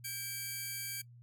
5% pulse tone pair together, 1600 / 2307 Hz, G6 / D7, +35 / -31 cents, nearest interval tritone, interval 634 cents, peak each -33 / -30 dBFS, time 0.04-1.02 s, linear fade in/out 10 ms, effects noise-tail reverb RT60 0.1 s tail -21 dB re dry + added 120 Hz sine -53 dBFS peak until 1.22 s

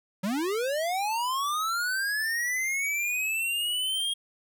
square linear sweep, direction up, 178.3 to 3266 Hz, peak -27 dBFS, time 0.23-4.14 s, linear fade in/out 10 ms, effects none

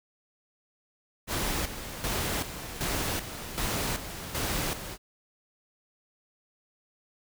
pink noise with tremolo, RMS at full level -30 dBFS, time 1.27-4.98 s, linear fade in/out 50 ms, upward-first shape square, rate 1.3 Hz, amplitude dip 65%, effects none

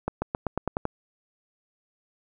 accelerating click train, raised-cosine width 1 ms, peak -12 dBFS, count 8, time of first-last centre 0.08-0.854 s, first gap 140 ms, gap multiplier 0.92, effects none

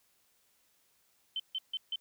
sine tone bursts, 3080 Hz, G7, 31 cents flat, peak -32 dBFS, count 4, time 1.36-1.958 s, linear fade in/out 2 ms, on 37 ms, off 150 ms, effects white hiss -71 dBFS RMS until 2 s

